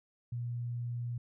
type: tone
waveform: sine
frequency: 120 Hz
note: B2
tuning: 49 cents flat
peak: -34 dBFS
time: 0.32-1.18 s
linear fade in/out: 5 ms
effects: none